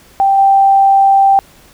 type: tone with level steps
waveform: sine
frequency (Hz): 784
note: G5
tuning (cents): 0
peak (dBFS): -7 / -5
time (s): 0.2-1.39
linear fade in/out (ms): 0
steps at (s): 0.38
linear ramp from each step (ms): 5
effects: pink hiss -44 dBFS RMS until 1.73 s